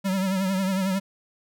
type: tone with vibrato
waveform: square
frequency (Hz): 190.8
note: G3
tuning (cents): -47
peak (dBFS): -23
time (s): 0.04-1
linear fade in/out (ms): 20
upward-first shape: triangle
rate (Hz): 11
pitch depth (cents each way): 71
effects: none